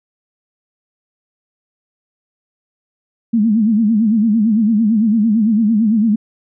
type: tone with vibrato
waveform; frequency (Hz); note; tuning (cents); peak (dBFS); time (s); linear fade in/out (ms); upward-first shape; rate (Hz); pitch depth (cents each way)
sine; 218.3; A3; -13; -10; 3.33-6.16; 10; sine; 8.9; 120
effects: none